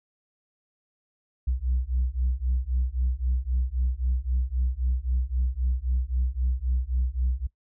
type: beating tone pair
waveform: sine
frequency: 61 / 64.8 Hz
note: B1 / C2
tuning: -21 / -16 cents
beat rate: 3.8 Hz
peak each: -25 dBFS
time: 1.47-7.47 s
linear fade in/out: 10 ms
effects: noise-tail reverb RT60 0.1 s tail -20 dB re dry + tanh soft clip ceiling -18 dBFS